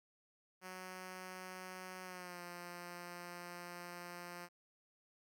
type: tone with pitch glide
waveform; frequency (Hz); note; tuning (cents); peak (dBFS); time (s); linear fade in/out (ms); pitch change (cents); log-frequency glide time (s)
5% pulse; 185 to 175.32; F#3 to F3; 0 to +7; -36; 0.61-4.49; 50; -93; 2.03-2.41
effects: none